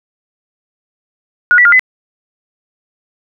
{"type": "tone with pitch steps", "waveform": "sine", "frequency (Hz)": [1452, 1957, 1409, 2020], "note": ["F#6", "B6", "F6", "B6"], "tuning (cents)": [-33, -16, 15, 39], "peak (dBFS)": -4, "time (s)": [1.51, 1.794], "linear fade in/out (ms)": 0, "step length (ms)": 71, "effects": []}